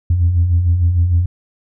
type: beating tone pair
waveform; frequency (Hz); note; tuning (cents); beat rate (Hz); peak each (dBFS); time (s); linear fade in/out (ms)
sine; 81 / 87.6; E2 / F2; -30 / +6; 6.6; -19 / -10; 0.1-1.26; 5
effects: tanh soft clip ceiling -6 dBFS